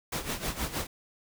pink noise with tremolo, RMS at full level -31 dBFS, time 0.12-0.87 s, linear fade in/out 5 ms, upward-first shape sine, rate 6.4 Hz, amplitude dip 75%, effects none

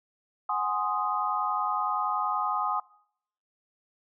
sine chord, Ab dominant seventh, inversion third, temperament equal, 740 / 830.6 / 1046.5 / 1244.5 Hz, Gb5 / Ab5 / C6 / Eb6, 0 / 0 / 0 / 0 cents, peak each -34 / -31 / -32 / -29 dBFS, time 0.49-2.8 s, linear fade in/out 5 ms, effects noise-tail reverb RT60 0.7 s tail -23 dB re dry

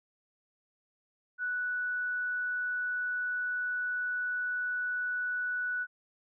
sine tone, 1479 Hz, F#6, 1 cent flat, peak -30 dBFS, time 1.38-5.87 s, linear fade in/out 50 ms, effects none

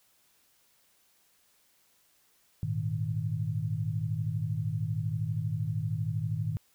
sine chord, Ab suspended second, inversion none, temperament equal, 103.83 / 116.54 / 155.56 Hz, Ab2 / Bb2 / Eb3, 0 / 0 / 0 cents, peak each -33 dBFS, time 2.63-6.57 s, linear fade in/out 0 ms, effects white hiss -67 dBFS RMS until 6.74 s

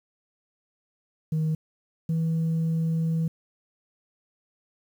sine tone pair in turn, 157.3 / 162.75 Hz, D#3 / E3, +19 / -22 cents, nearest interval minor second, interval 59 cents, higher second, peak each -20 dBFS, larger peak neither, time 1.32-1.55 / 2.09-3.28 s, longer second, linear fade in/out 5 ms, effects tanh soft clip ceiling -21 dBFS + 9-bit

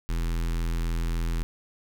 square tone with notch filter, 41.78 Hz, E1, 24 cents sharp, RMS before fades -27 dBFS, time 0.09-1.43 s, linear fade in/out 0 ms, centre 630 Hz, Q 1.1, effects none

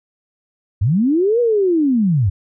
sine linear two-way sweep, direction up then down, 84.8 to 490.4 to 84.8 Hz, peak -12 dBFS, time 0.81-2.3 s, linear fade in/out 10 ms, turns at 1.4 s, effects none

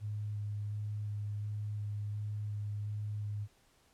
sine tone with vibrato, 104.3 Hz, G#2, 8 cents sharp, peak -35 dBFS, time 0-3.48 s, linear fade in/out 50 ms, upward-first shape square, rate 1.4 Hz, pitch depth 9 cents each way, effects pink hiss -68 dBFS RMS until 3.93 s + low-pass 12000 Hz 12 dB/octave

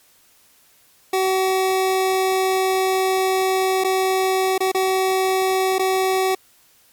25% pulse tone with dropouts, 378.1 Hz, F#4, 38 cents sharp, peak -13 dBFS, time 1.13-6.35 s, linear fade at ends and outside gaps 5 ms, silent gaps 3.839-3.845 / 4.58-4.604 / 4.717-4.746 / 5.784-5.793 s, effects white hiss -55 dBFS RMS until 6.92 s + MP3 96 kbps

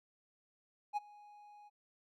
triangle tone with ADSR envelope, 830 Hz, G#5, 1 cent flat, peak -29 dBFS, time 0.93-1.7 s, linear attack 38 ms, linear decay 22 ms, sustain -24 dB, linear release 28 ms, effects none

